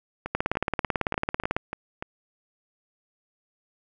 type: two click trains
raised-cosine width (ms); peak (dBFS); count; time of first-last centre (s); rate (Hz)
0.5; -9 / -16; 23 / 7; 0.35-1.565 / 0.26-2.025; 18.1 / 3.4
effects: none

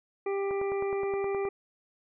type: harmonic tone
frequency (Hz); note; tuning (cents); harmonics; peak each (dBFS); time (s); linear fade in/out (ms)
395.4; G4; +15; 1 / 2 / 3 / 5 / 6; -28 / -39 / -42 / -46 / -45; 0.26-1.49; 5
type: click train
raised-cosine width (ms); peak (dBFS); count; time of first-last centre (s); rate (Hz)
1; -26; 10; 0.51-1.452; 9.55
effects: none

